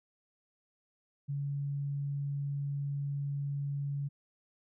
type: tone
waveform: sine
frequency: 141.5 Hz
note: C#3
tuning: 36 cents sharp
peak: -32 dBFS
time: 1.28-4.09 s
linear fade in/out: 20 ms
effects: none